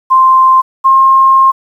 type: tone pair in turn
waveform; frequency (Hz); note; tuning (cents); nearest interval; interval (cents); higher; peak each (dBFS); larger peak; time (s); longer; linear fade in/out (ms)
sine; 1046.5 / 1066.6; C6 / C6; 0 / +33; unison; 33; second; -3; neither; 0.1-0.62 / 0.84-1.52; second; 20
effects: 7-bit